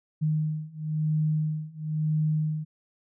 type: beating tone pair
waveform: sine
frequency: 154 / 154.99 Hz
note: D#3 / D#3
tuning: -17 / -6 cents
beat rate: 0.99 Hz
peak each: -28 / -27 dBFS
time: 0.21-2.65 s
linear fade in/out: 20 ms
effects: none